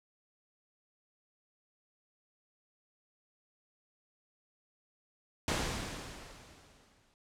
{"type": "noise with exponential decay", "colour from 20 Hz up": "pink", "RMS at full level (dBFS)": -31, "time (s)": [5.48, 7.14], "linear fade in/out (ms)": 0, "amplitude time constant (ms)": 360, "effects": ["low-pass 8000 Hz 12 dB/octave"]}